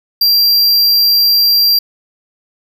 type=tone; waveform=square; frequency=4739 Hz; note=D8; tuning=15 cents sharp; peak=-8 dBFS; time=0.21-1.79 s; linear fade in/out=5 ms; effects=none